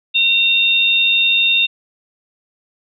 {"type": "tone pair together", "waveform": "sine", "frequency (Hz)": [2736, 3652], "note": ["F7", "A#7"], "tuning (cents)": [-36, -36], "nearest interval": "perfect fourth", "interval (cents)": 500, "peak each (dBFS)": -14, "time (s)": [0.14, 1.67], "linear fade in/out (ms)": 20, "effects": []}